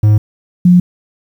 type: tone pair in turn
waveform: triangle / sine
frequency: 106 / 178.27 Hz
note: G#2 / F3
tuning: +36 / +36 cents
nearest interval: major sixth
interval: 900 cents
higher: second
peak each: -3 dBFS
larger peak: neither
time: 0.03-0.18 / 0.65-0.8 s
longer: neither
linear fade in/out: 5 ms
effects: 7-bit